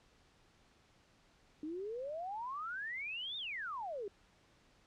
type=exponential two-way sweep; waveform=sine; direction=up then down; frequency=296.4 to 3726 to 380.5 Hz; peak=-39 dBFS; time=1.63-4.08 s; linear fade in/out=2 ms; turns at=3.37 s; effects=pink hiss -68 dBFS RMS until 4.86 s + low-pass 6000 Hz 12 dB/octave